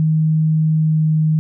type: tone with pitch glide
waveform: sine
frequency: 157.1 to 156.2 Hz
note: D#3 to D#3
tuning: +17 to +7 cents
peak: -12 dBFS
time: 0-1.39 s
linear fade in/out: 0 ms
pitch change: -10 cents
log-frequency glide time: 0.75-1.05 s
effects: none